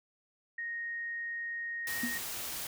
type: tone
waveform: sine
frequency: 1864.7 Hz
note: A#6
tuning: in tune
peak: -35 dBFS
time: 0.58-2.18 s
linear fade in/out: 5 ms
type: noise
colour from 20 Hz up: white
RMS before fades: -39 dBFS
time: 1.87-2.67 s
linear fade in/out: 2 ms
type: tone with exponential decay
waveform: sine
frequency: 240.8 Hz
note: B3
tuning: 44 cents flat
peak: -29 dBFS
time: 2.03-2.21 s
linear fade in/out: 5 ms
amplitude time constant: 38 ms
effects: none